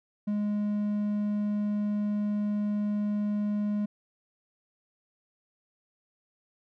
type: tone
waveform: triangle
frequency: 207.7 Hz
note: G#3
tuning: in tune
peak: -24 dBFS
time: 0.27-3.86 s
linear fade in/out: 10 ms
effects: none